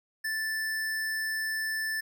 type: tone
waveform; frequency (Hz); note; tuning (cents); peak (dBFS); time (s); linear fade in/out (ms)
square; 1760; A6; 0; -30; 0.24-2.01; 10
effects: none